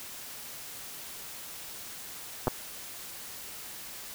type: clicks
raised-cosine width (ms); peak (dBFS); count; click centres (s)
1; -12; 2; 2.472 / 2.48
effects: white hiss -43 dBFS RMS until 4.14 s